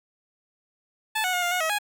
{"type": "tone with pitch steps", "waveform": "15% pulse", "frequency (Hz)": [872, 735, 718, 702, 726, 640, 829], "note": ["A5", "F#5", "F5", "F5", "F#5", "D#5", "G#5"], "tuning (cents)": [-16, -12, 48, 9, -33, 49, -3], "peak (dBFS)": -17, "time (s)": [1.15, 1.787], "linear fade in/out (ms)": 10, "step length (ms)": 91, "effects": []}